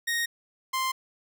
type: tone pair in turn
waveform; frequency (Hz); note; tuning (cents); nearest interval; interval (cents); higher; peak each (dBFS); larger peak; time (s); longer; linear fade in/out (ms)
sawtooth; 1864.7 / 1046.5; A#6 / C6; 0 / 0; minor seventh; 1000; first; -22; neither; 0.07-0.26 / 0.73-0.92; neither; 10
effects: none